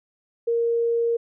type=tone; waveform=sine; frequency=466.2 Hz; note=A#4; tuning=in tune; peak=-19 dBFS; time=0.47-1.17 s; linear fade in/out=10 ms; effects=none

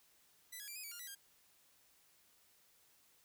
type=tone with pitch steps; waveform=5% pulse; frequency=1990 / 1667 / 2358 / 2503 / 2290 / 1410 / 1964 / 1609 Hz; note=B6 / G#6 / D7 / D#7 / D7 / F6 / B6 / G6; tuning=+13 / +6 / +6 / +10 / -44 / +16 / -10 / +45 cents; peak=-37 dBFS; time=0.52-1.152 s; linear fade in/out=10 ms; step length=79 ms; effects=white hiss -70 dBFS RMS until 3.24 s

